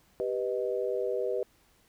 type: chord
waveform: sine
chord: G augmented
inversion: none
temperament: equal with one note detuned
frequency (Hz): 392 / 491.6 / 622.3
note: G4 / B4 / D#5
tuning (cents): 0 / -8 / 0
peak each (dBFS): -32 / -31 / -35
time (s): 0.2-1.43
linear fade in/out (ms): 0
effects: pink hiss -65 dBFS RMS until 1.88 s